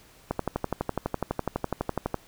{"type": "click train", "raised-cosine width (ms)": 1, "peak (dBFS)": -12, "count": 23, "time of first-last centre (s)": [0.31, 2.143], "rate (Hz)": 12, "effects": ["pink hiss -55 dBFS RMS until 2.27 s"]}